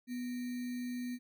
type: tone with sample-and-hold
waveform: sine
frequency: 246.2 Hz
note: B3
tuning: 5 cents flat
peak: -36 dBFS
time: 0.07-1.19 s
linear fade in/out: 50 ms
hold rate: 2100 Hz
effects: none